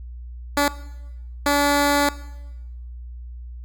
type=tone bursts at uneven times; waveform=10% pulse; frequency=287.2 Hz; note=D4; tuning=39 cents flat; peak=-8 dBFS; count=2; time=0.57-0.68 / 1.46-2.09 s; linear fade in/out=2 ms; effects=noise-tail reverb RT60 1.0 s tail -18 dB re dry + added 60 Hz sine -33 dBFS peak until 3.64 s